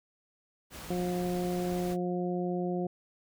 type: noise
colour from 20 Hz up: pink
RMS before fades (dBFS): -44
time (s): 0.7-1.97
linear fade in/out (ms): 50
type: harmonic tone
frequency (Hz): 178.5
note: F3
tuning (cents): +38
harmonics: 1 / 2 / 3 / 4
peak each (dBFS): -32 / -33 / -39 / -39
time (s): 0.9-2.87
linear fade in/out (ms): 5
effects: none